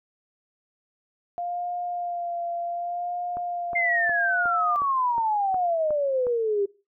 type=tone with vibrato; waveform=sine; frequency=698.5 Hz; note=F5; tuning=in tune; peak=-27 dBFS; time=1.38-4.76 s; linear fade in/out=0 ms; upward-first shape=sine; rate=0.67 Hz; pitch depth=25 cents each way
type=click train; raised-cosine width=1 ms; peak=-24 dBFS; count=9; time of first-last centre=3.37-6.269 s; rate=2.76 Hz
type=exponential sweep; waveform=sine; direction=down; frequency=2120 to 392 Hz; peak=-21 dBFS; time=3.75-6.66 s; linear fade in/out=10 ms
effects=noise-tail reverb RT60 0.3 s tail -20 dB re dry